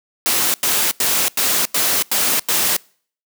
white noise bursts, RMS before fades -17 dBFS, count 7, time 0.26-2.766 s, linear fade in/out 0 ms, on 280 ms, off 91 ms, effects noise-tail reverb RT60 0.5 s tail -26 dB re dry + high-pass 150 Hz 12 dB/octave

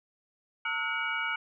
sine tone cluster, 902 / 1305 / 1446 / 2265 / 2898 Hz, A5 / E6 / F#6 / C#7 / F#7, +43 / -18 / -40 / +37 / -37 cents, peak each -39 / -37 / -33 / -33 / -39 dBFS, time 0.65-1.36 s, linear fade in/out 5 ms, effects none

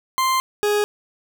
40% pulse tone pair in turn, 1046.5 / 415.3 Hz, C6 / G#4, 0 / 0 cents, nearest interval octave + major third, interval 1600 cents, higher first, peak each -16 dBFS, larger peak neither, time 0.18-0.4 / 0.63-0.84 s, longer first, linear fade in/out 0 ms, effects none

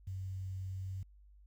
sine tone with quantisation, 94.6 Hz, F#2, 39 cents sharp, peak -38 dBFS, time 0.07-1.03 s, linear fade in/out 5 ms, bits 11, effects added 50 Hz sine -57 dBFS peak until 1.46 s

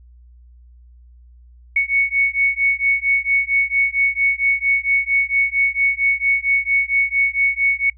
sine beating tone pair, 2217 / 2221.4 Hz, C#7 / C#7, 0 / +3 cents, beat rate 4.4 Hz, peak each -18 dBFS, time 1.76-7.9 s, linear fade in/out 5 ms, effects noise-tail reverb RT60 0.1 s tail -24 dB re dry + added 60 Hz sine -43 dBFS peak until 7.97 s

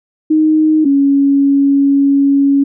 sine tone pair in turn, 311.1 / 278.6 Hz, D#4 / C#4, 0 / +9 cents, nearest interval major second, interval 191 cents, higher first, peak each -7 dBFS, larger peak neither, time 0.3-0.85 / 0.85-2.64 s, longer second, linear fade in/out 10 ms, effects none

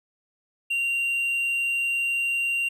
triangle tone, 2766 Hz, F7, 17 cents flat, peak -21 dBFS, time 0.7-2.69 s, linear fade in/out 10 ms, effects none

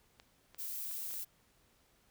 clicks, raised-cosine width 0.2 ms, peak -36 dBFS, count 5, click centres 0.199 / 0.546 / 0.913 / 1.109 / 1.14 s
violet noise, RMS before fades -41 dBFS, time 0.58-1.25 s, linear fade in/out 20 ms
effects pink hiss -70 dBFS RMS until 2.1 s

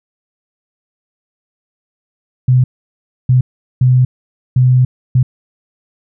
sine tone bursts at uneven times, 127 Hz, B2, 49 cents sharp, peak -6 dBFS, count 5, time 2.48-2.64 / 3.29-3.41 / 3.81-4.05 / 4.56-4.85 / 5.15-5.23 s, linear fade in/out 5 ms, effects none

